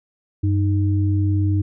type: tone pair together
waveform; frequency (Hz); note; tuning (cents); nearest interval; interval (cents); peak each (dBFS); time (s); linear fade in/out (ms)
sine; 96.6 / 308.3; G2 / D#4; -25 / -16; octave + minor sixth; 2009; -16 / -24; 0.43-1.62; 10
effects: none